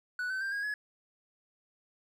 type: tone with pitch steps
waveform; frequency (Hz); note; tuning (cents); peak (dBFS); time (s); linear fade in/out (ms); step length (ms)
triangle; 1480 / 1530.4 / 1582.6 / 1636.5 / 1692.2; F#6 / G6 / G6 / G#6 / G#6; 0 / -42 / +16 / -26 / +32; -30; 0.19-0.74; 2; 110
effects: none